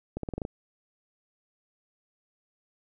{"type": "accelerating click train", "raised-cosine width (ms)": 2, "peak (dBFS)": -19, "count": 7, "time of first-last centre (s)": [0.17, 0.451], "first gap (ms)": 63, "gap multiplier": 0.88, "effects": []}